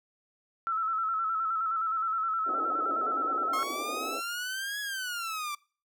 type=tone with vibrato; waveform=sine; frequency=1319 Hz; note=E6; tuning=1 cent sharp; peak=-27 dBFS; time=0.67-3.63 s; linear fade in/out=0 ms; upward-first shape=square; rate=9.6 Hz; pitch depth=38 cents each way
type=band-pass noise; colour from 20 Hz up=pink; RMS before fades=-39 dBFS; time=2.45-4.22 s; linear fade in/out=50 ms; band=250 to 810 Hz; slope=96 dB/octave
type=exponential two-way sweep; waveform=sawtooth; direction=up then down; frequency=1064 to 1689 to 1161 Hz; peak=-29 dBFS; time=3.53-5.55 s; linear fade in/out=5 ms; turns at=4.8 s
effects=noise-tail reverb RT60 0.4 s tail -24 dB re dry